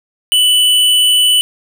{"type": "tone with amplitude modulation", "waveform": "square", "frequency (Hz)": 2981, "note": "F#7", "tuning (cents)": 12, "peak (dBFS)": -7, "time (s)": [0.32, 1.41], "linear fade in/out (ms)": 0, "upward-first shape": "sine", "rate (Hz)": 232, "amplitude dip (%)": 30, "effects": []}